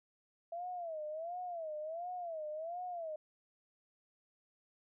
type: tone with vibrato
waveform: sine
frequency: 663 Hz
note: E5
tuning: 10 cents sharp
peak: -39 dBFS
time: 0.52-3.16 s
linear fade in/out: 5 ms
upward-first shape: sine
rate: 1.4 Hz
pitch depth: 160 cents each way
effects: none